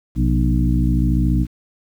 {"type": "harmonic tone with a mistuned harmonic", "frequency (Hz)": 60.8, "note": "B1", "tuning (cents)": -26, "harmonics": [1, 2, 3, 4, 5], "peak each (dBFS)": [-17, -20, -22, -23, -24], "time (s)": [0.15, 1.47], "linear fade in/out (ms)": 50, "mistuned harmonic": 2, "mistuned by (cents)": 97, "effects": ["8-bit"]}